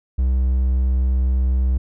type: tone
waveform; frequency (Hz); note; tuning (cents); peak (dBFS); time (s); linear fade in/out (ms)
triangle; 64; C2; -38; -13; 0.18-1.78; 10
effects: none